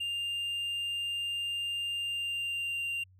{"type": "tone with pitch glide", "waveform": "triangle", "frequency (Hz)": [2800, 2779], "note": ["F7", "F7"], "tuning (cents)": [4, -9], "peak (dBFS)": -30, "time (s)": [0, 3.04], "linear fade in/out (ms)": 10, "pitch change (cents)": -13, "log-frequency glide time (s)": [1.96, 2.86], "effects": ["added 93 Hz sine -57 dBFS peak until 3.19 s"]}